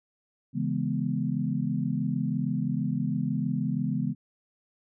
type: chord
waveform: sine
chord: C# minor seventh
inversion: none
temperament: equal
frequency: 138.59 / 164.81 / 207.7 / 246.9 Hz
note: C#3 / E3 / G#3 / B3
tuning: 0 / 0 / 0 / 0 cents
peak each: -31 dBFS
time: 0.53-4.15 s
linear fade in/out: 50 ms
effects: none